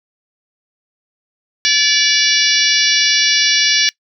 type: harmonic tone with a mistuned harmonic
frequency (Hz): 577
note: D5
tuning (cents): -31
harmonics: 3 / 4 / 5 / 6 / 7 / 8 / 9 / 10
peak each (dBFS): -19 / -19 / -19 / -19 / -19 / -19 / -19 / -19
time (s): 1.65-3.89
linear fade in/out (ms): 0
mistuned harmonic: 9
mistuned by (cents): +29
effects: noise-tail reverb RT60 0.1 s tail -23 dB re dry